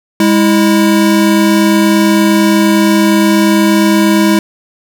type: tone pair together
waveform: square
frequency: 204.9 / 325.3 Hz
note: G#3 / E4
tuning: -23 / -23 cents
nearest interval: minor sixth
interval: 800 cents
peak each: -10 dBFS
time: 0.2-4.39 s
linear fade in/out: 2 ms
effects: none